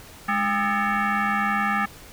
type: tone with frequency modulation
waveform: sine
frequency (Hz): 207.2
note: G#3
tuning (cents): -4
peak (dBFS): -20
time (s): 0.28-1.86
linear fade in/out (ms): 10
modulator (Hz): 504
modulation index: 3.7
effects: pink hiss -45 dBFS RMS until 2.12 s